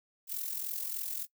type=noise with amplitude modulation; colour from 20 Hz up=violet; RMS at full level=-34 dBFS; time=0.27-1.27 s; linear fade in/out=50 ms; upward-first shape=sine; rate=43.3 Hz; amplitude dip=65%; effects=noise-tail reverb RT60 0.1 s tail -21 dB re dry